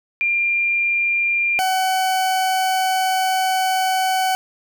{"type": "tone pair in turn", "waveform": ["sine", "40% pulse"], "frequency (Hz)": [2391, 753.1], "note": ["D7", "F#5"], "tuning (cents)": [30, 30], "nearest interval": "octave + minor sixth", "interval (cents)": 2000, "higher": "first", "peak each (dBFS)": -16, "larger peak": "neither", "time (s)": [[0.21, 1.59], [1.59, 4.35]], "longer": "second", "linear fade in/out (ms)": 0, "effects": []}